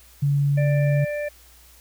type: tone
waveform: sine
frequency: 142 Hz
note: C#3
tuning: 42 cents sharp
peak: -17 dBFS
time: 0.22-1.05 s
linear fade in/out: 10 ms
type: harmonic tone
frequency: 590 Hz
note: D5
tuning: 8 cents sharp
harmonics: 1 / 3 / 4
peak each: -25 / -35 / -37 dBFS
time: 0.57-1.29 s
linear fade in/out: 10 ms
effects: added 60 Hz sine -52 dBFS peak until 1.8 s + white hiss -52 dBFS RMS until 1.8 s